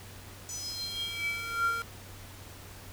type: tone with high-pass filter sweep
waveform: square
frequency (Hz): 461.6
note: A#4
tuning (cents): -17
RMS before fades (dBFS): -34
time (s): 0.49-1.82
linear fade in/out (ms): 0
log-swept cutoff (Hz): 6500 to 1100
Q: 8.2
effects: added 95 Hz sine -49 dBFS peak until 2.92 s + pink hiss -49 dBFS RMS until 2.92 s